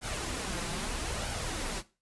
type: noise with flanger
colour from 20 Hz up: pink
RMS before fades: -35 dBFS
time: 0.01-1.83 s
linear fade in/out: 50 ms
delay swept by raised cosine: 1.3 to 5.9 ms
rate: 0.78 Hz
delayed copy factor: +0.5
effects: noise-tail reverb RT60 0.3 s tail -17 dB re dry + resampled to 24000 Hz

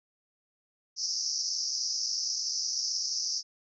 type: band-pass noise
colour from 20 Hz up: pink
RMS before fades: -32 dBFS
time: 0.96-3.43 s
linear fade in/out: 50 ms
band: 4900 to 6000 Hz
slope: 96 dB/octave
effects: none

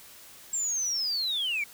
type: linear sweep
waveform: sine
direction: down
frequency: 7490 to 2217 Hz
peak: -25 dBFS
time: 0.53-1.64 s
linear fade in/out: 5 ms
effects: tanh soft clip ceiling -24 dBFS + white hiss -50 dBFS RMS until 1.73 s

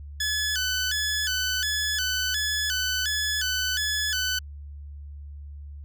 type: tone with vibrato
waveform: 15% pulse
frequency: 1604 Hz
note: G6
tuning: 39 cents sharp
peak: -18 dBFS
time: 0.2-4.39 s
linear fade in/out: 5 ms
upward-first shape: square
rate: 1.4 Hz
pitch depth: 110 cents each way
effects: added 72 Hz sine -37 dBFS peak until 5.84 s

